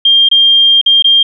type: tone with dropouts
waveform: sine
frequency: 3200 Hz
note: G7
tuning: 35 cents sharp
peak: -4 dBFS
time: 0.05-1.23 s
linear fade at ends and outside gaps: 5 ms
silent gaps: 0.288-0.313 / 0.814-0.861 / 1.024-1.043 s
effects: none